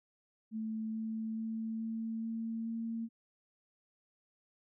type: tone with pitch steps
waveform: sine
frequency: 220 / 221.5 / 223.1 / 224.6 / 226.2 / 227.8 Hz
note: A3 / A3 / A3 / A3 / A3 / A#3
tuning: 0 / +12 / +24 / +36 / +48 / -40 cents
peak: -35 dBFS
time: 0.51-3.09 s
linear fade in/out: 50 ms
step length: 430 ms
effects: none